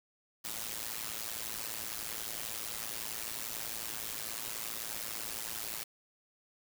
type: noise with amplitude modulation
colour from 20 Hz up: white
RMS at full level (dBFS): -36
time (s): 0.44-5.84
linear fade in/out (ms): 10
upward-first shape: sine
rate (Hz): 111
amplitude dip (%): 85
effects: none